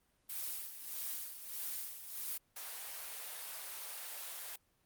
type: noise with tremolo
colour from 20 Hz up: blue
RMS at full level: -40 dBFS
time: 0.29-2.38 s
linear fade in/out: 10 ms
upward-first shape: sine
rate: 1.6 Hz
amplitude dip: 65%
type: high-pass noise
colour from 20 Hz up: white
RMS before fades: -45 dBFS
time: 2.56-4.56 s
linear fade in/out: 5 ms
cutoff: 500 Hz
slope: 24 dB/octave
effects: pink hiss -75 dBFS RMS until 4.85 s + Opus 32 kbps